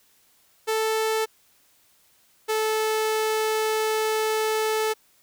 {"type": "tone pair in turn", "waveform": "sawtooth", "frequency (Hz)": [440, 436], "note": ["A4", "A4"], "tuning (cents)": [0, -16], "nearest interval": "unison", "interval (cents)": 16, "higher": "first", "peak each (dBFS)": -18, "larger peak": "neither", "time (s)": [[0.67, 1.26], [2.48, 4.94]], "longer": "second", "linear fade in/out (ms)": 20, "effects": ["white hiss -61 dBFS RMS until 5.22 s"]}